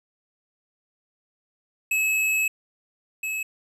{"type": "tone pair in turn", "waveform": "square", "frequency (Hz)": [2583, 2583], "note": ["E7", "E7"], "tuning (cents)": [-36, -36], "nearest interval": "unison", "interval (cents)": 0, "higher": "neither", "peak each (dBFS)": [-21, -27], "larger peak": "first", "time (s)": [[1.91, 2.48], [3.23, 3.43]], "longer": "first", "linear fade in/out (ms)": 5, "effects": ["resampled to 32000 Hz", "10-bit"]}